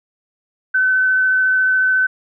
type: tone with vibrato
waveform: sine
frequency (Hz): 1519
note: F#6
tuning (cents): +45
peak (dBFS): -12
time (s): 0.74-2.07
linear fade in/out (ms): 10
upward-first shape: triangle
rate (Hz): 14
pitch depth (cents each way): 9
effects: none

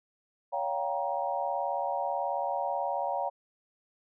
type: chord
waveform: sine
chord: G half-diminished seventh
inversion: second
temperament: just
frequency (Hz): 564.5 / 705.6 / 784 / 940.8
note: Db5 / F5 / G5 / Bb5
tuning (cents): +31 / +18 / 0 / +16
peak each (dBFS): -34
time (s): 0.52-3.3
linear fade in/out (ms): 20
effects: none

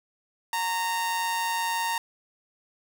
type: tone with amplitude modulation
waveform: sawtooth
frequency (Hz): 923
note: A#5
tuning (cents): -17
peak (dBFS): -20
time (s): 0.53-1.98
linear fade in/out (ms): 2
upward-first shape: sine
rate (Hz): 182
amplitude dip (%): 40
effects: none

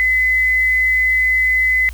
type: tone with quantisation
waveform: sine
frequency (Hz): 2026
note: B6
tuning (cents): +44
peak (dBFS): -12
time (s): 0-1.89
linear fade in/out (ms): 0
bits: 7
effects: added 60 Hz sine -28 dBFS peak until 1.93 s + white hiss -44 dBFS RMS until 1.93 s

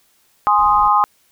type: chord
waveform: sine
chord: Ab major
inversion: none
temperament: equal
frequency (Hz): 830.6 / 1046.5 / 1244.5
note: Ab5 / C6 / Eb6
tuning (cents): 0 / 0 / 0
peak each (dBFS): -15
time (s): 0.47-1.04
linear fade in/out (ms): 0
type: noise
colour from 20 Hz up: brown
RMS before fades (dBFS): -35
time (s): 0.59-0.88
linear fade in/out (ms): 0
effects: white hiss -58 dBFS RMS until 1.31 s

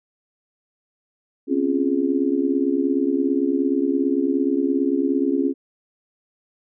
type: chord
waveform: sine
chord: Db major seventh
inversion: third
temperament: just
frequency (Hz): 259.9 / 277.2 / 346.5 / 415.8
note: C4 / Db4 / F4 / Ab4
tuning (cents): -11 / 0 / -14 / +2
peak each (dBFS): -26 / -20 / -24 / -26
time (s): 1.47-5.54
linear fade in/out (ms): 50
effects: none

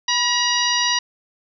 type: harmonic tone with a mistuned harmonic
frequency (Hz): 956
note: A#5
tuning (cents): +43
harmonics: 1 / 2 / 3 / 4 / 5 / 6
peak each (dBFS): -24 / -24 / -24 / -24 / -24 / -24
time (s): 0.08-0.99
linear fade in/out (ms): 5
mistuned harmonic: 1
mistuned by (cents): +52
effects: none

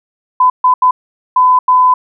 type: tone bursts at uneven times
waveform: sine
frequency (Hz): 1008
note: B5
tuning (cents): +35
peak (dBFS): -5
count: 5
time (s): 0.4-0.5 / 0.64-0.74 / 0.82-0.91 / 1.36-1.59 / 1.68-1.94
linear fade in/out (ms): 5
effects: none

